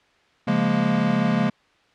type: chord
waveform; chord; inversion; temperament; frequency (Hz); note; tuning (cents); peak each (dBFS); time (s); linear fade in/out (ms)
square; Bb minor seventh; first; equal; 138.59 / 174.61 / 207.7 / 233.1; Db3 / F3 / Ab3 / Bb3; 0 / 0 / 0 / 0; -28 / -26 / -23 / -24; 0.47-1.5; 10
effects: white hiss -59 dBFS RMS until 1.94 s + low-pass 3000 Hz 12 dB/octave